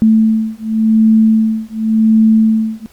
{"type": "beating tone pair", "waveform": "sine", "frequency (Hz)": [220, 220.9], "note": ["A3", "A3"], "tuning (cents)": [0, 7], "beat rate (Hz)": 0.9, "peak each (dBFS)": -11, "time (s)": [0.02, 2.86], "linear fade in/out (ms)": 0, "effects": ["pink hiss -48 dBFS RMS until 2.92 s", "Opus 48 kbps"]}